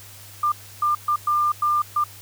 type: tone bursts at uneven times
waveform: sine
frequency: 1197 Hz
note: D6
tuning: 33 cents sharp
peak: -17 dBFS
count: 6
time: 0.43-0.52 / 0.82-0.95 / 1.08-1.16 / 1.27-1.52 / 1.62-1.82 / 1.96-2.04 s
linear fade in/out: 5 ms
effects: added 100 Hz sine -46 dBFS peak until 2.21 s + white hiss -44 dBFS RMS until 2.21 s